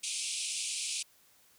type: band-pass noise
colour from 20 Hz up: white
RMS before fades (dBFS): -36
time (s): 0.03-1.03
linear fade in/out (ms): 10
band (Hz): 2300 to 9900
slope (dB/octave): 96
effects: white hiss -64 dBFS RMS until 1.58 s